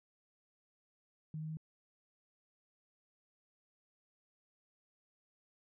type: tone with pitch steps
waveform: sine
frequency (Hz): 155.56 / 156.64 / 157.73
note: D#3 / D#3 / D#3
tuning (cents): 0 / +12 / +24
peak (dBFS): -39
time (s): 1.34-1.571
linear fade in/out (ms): 2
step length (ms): 77
effects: none